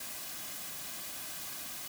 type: noise with comb filter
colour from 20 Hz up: white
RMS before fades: -42 dBFS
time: 0-1.88 s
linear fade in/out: 5 ms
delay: 2.2 ms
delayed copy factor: -0.5
effects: none